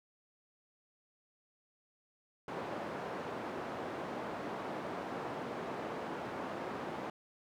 white band-pass noise, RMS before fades -41 dBFS, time 2.48-7.1 s, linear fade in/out 2 ms, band 170 to 840 Hz, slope 12 dB/octave, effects none

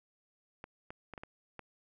clicks, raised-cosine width 0.5 ms, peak -29 dBFS, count 6, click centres 0.641 / 0.905 / 1.137 / 1.178 / 1.235 / 1.593 s, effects none

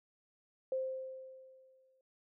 sine tone with exponential decay, 523.3 Hz, C5, in tune, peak -31 dBFS, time 0.72-2.01 s, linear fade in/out 2 ms, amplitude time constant 280 ms, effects none

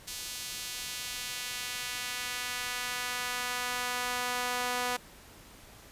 sawtooth tone with high-pass filter sweep, 246.9 Hz, B3, in tune, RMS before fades -35 dBFS, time 0.07-4.97 s, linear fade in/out 10 ms, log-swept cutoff 4300 to 740 Hz, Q 0.83, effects pink hiss -53 dBFS RMS until 5.91 s + resampled to 32000 Hz

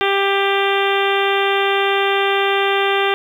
harmonic tone, 395.1 Hz, G4, 14 cents sharp, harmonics 1 / 2 / 3 / 4 / 5 / 6 / 7 / 8 / 9, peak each -18 / -21 / -23 / -24 / -25 / -26 / -26 / -27 / -28 dBFS, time 0.01-3.14 s, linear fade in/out 0 ms, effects 8-bit

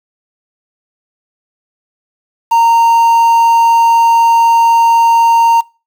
triangle tone with quantisation, 924 Hz, A#5, 16 cents flat, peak -4 dBFS, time 2.51-5.61 s, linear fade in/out 10 ms, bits 5, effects noise-tail reverb RT60 0.3 s tail -23 dB re dry

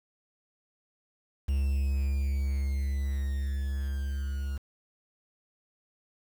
triangle tone with level ramp, 68.7 Hz, C#2, 15 cents flat, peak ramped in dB -22 to -28 dBFS, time 1.48-4.58 s, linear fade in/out 10 ms, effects 8-bit

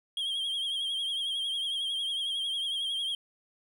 triangle tone with vibrato, 3229 Hz, G#7, 49 cents flat, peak -28 dBFS, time 0.17-3.15 s, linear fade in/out 2 ms, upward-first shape triangle, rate 11 Hz, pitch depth 68 cents each way, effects none

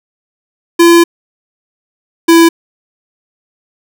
square tone pair in turn, 340 / 332.8 Hz, F4 / E4, -46 / +17 cents, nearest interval unison, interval 37 cents, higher first, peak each -3 dBFS, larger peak neither, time 0.79-1.04 / 2.28-2.49 s, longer first, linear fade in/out 10 ms, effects none

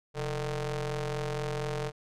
sawtooth ring-modulated tone, 155.56 Hz, D#3, in tune, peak -24 dBFS, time 0.14-1.92 s, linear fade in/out 50 ms, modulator 289 Hz, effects low-pass 8000 Hz 12 dB/octave

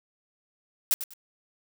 blue noise with echo, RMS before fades -22 dBFS, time 0.91-0.94 s, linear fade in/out 0 ms, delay 98 ms, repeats 2, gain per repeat -12 dB, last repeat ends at 1.136 s, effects none

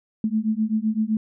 sine beating tone pair, 214 / 221.8 Hz, A3 / A3, -48 / +14 cents, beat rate 7.8 Hz, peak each -23 dBFS, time 0.24-1.17 s, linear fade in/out 2 ms, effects none

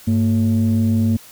sine tone pair together, 101 / 226.7 Hz, G#2 / A#3, -48 / -48 cents, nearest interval octave + major second, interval 1400 cents, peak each -15 / -14 dBFS, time 0.07-1.17 s, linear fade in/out 10 ms, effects tanh soft clip ceiling -10 dBFS + white hiss -43 dBFS RMS until 1.31 s

